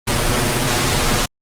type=noise with comb filter; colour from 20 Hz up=pink; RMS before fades=-17 dBFS; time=0.07-1.26 s; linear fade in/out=10 ms; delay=8.3 ms; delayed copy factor=+0.75; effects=low-pass 11000 Hz 12 dB/octave + Opus 32 kbps